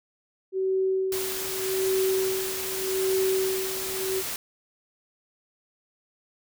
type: tone with tremolo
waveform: sine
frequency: 379.9 Hz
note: F#4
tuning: 46 cents sharp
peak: -21 dBFS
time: 0.52-4.23 s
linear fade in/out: 50 ms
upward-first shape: sine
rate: 0.83 Hz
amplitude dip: 80%
type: noise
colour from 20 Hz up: white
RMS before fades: -32 dBFS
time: 1.12-4.36 s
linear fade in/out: 2 ms
effects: none